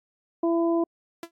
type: harmonic tone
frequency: 335.2 Hz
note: E4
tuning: 29 cents sharp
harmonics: 1 / 2 / 3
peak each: -21 / -28 / -34 dBFS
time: 0.43-0.84 s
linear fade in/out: 5 ms
type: tone with exponential decay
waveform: sawtooth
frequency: 336.5 Hz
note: E4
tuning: 36 cents sharp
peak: -28 dBFS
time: 1.23-1.31 s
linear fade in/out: 2 ms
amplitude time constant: 16 ms
effects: AAC 64 kbps